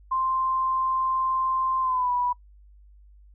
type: tone with pitch glide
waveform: sine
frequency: 1046.5 to 982.1 Hz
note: C6 to B5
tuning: 0 to -10 cents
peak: -22 dBFS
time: 0.11-2.33 s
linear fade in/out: 10 ms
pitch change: -110 cents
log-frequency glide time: 1.81-2.11 s
effects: noise-tail reverb RT60 0.1 s tail -24 dB re dry + added 50 Hz sine -49 dBFS peak until 3.34 s